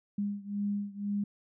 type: beating tone pair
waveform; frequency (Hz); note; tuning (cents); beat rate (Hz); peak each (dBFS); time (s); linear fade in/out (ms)
sine; 202.6 / 204.6; G#3 / G#3; -43 / -26; 2; -33 / -35; 0.18-1.24; 5
effects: none